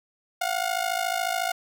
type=ring-modulated tone; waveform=sawtooth; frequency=717 Hz; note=F5; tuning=45 cents sharp; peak=-18 dBFS; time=0.41-1.52 s; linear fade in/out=5 ms; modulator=27 Hz; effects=none